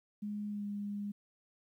sine tone with pitch glide, 207.7 to 204.1 Hz, G#3 to G#3, 0 to -30 cents, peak -36 dBFS, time 0.22-1.12 s, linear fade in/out 10 ms, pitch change -30 cents, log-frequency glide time 0.49-0.65 s, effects 12-bit

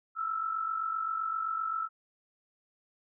sine tone pair together, 1310 / 1357.7 Hz, E6 / F6, -11 / -49 cents, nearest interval minor second, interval 62 cents, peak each -31 / -37 dBFS, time 0.15-1.89 s, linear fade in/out 50 ms, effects none

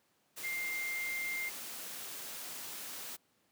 sine tone in noise, 2100 Hz, C7, 6 cents sharp, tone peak -35 dBFS, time 0.43-1.5 s, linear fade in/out 20 ms, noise white, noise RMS -44 dBFS, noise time 0.36-3.17 s, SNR +6 dB, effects pink hiss -73 dBFS RMS until 3.51 s + high-pass 150 Hz 12 dB/octave

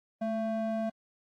triangle ring-modulated tone, 445.3 Hz, A4, 21 cents sharp, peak -24 dBFS, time 0.21-0.9 s, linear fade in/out 10 ms, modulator 227 Hz, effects AAC 48 kbps

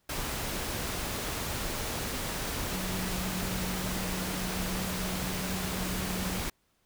sine tone in noise, 185 Hz, F#3, in tune, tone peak -35 dBFS, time 2.71-6.38 s, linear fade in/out 5 ms, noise pink, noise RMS -34 dBFS, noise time 0.09-6.5 s, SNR -4 dB, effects pink hiss -72 dBFS RMS until 6.85 s

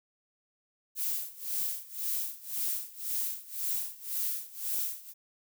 violet noise with tremolo, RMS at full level -31 dBFS, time 0.95-5.14 s, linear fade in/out 50 ms, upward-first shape sine, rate 1.9 Hz, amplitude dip 90%, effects none

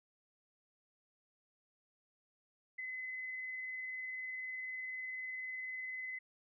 sine tone with tremolo, 2031 Hz, B6, 48 cents sharp, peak -39 dBFS, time 2.78-6.19 s, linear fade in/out 10 ms, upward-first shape sine, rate 20 Hz, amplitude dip 25%, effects none

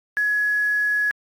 sine tone with quantisation, 1684 Hz, G#6, 24 cents sharp, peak -18 dBFS, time 0.17-1.11 s, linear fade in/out 0 ms, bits 7, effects AAC 48 kbps

